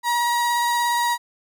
35% pulse tone with vibrato, 954 Hz, A#5, 40 cents sharp, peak -17 dBFS, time 0.03-1.18 s, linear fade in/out 50 ms, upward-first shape triangle, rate 17 Hz, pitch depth 13 cents each way, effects none

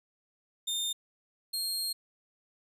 sawtooth tone pair in turn, 3628 / 4229 Hz, A#7 / C8, -48 / +18 cents, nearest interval minor third, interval 266 cents, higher second, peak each -27 / -28 dBFS, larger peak first, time 0.67-0.93 / 1.53-1.93 s, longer second, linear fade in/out 10 ms, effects resampled to 32000 Hz

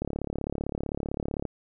click train, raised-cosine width 2 ms, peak -17 dBFS, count 52, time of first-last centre 0.02-1.453 s, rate 35.6 Hz, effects none

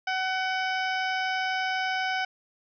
harmonic tone with a mistuned harmonic, 752 Hz, F#5, 28 cents sharp, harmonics 1 / 2 / 3 / 4 / 5 / 6 / 7 / 8, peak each -29 / -30 / -34 / -37 / -47 / -45 / -41 / -52 dBFS, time 0.07-2.25 s, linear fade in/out 5 ms, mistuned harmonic 6, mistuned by +92 cents, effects none

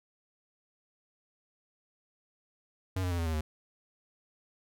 square tone with pitch steps, 93.6 / 90.05 / 86.63 / 83.34 / 80.18 / 77.13 Hz, F#2 / F#2 / F2 / E2 / E2 / D#2, +20 / -46 / -13 / +19 / -47 / -15 cents, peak -30 dBFS, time 2.96-3.41 s, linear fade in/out 5 ms, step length 75 ms, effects none

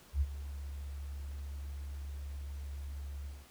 sine tone with ADSR envelope, 70.4 Hz, C#2, 27 cents sharp, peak -25 dBFS, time 0.13-3.46 s, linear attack 80 ms, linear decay 44 ms, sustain -14 dB, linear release 200 ms, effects pink hiss -59 dBFS RMS until 3.5 s

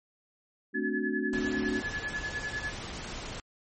sine chord, D dominant seventh, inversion second, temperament equal, 220 / 261.6 / 293.7 / 370 Hz, A3 / C4 / D4 / F#4, 0 / 0 / 0 / 0 cents, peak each -34 dBFS, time 0.73-1.83 s, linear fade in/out 50 ms
sine tone with tremolo, 1710 Hz, A6, 50 cents flat, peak -30 dBFS, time 0.74-2.73 s, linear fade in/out 10 ms, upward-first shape sine, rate 10 Hz, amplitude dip 85%
pink noise, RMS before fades -39 dBFS, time 1.33-3.4 s, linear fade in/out 2 ms
effects MP3 32 kbps

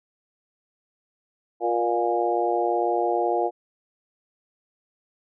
harmonic tone with a mistuned harmonic, 118 Hz, A#2, 22 cents sharp, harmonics 3 / 4 / 5 / 6 / 7, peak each -26 / -27 / -30 / -25 / -28 dBFS, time 1.6-3.51 s, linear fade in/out 50 ms, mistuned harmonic 5, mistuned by +19 cents, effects none

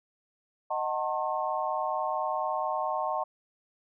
sine chord, D# diminished seventh, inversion none, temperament just, 622.3 / 746.7 / 896 / 1075.3 Hz, D#5 / F#5 / A5 / C6, 0 / +16 / +31 / +47 cents, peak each -33 dBFS, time 0.7-3.24 s, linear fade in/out 10 ms, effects none

